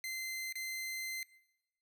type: tone with dropouts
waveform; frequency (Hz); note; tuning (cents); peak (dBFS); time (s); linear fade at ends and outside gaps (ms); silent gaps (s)
sawtooth; 2072; C7; -17; -35; 0.04-1.23; 1; 0.525-0.555
effects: noise-tail reverb RT60 0.9 s tail -20 dB re dry